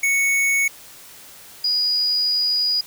square / sine tone pair in turn, 2217 / 4906 Hz, C#7 / D#8, 0 / -25 cents, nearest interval octave + major second, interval 1375 cents, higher second, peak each -17 dBFS, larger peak neither, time 0.03-0.68 / 1.64-2.81 s, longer second, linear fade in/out 5 ms, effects white hiss -43 dBFS RMS until 2.86 s

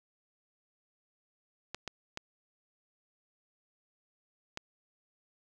clicks, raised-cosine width 0.2 ms, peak -20 dBFS, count 4, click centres 1.746 / 1.877 / 2.174 / 4.574 s, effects none

